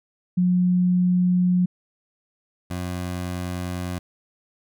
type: tone pair in turn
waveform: sine / 20% pulse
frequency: 180 / 90 Hz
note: F#3 / F#2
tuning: -47 / -47 cents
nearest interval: octave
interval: 1200 cents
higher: first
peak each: -16 / -22 dBFS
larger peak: first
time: 0.37-1.66 / 2.7-3.99 s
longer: neither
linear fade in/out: 10 ms
effects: none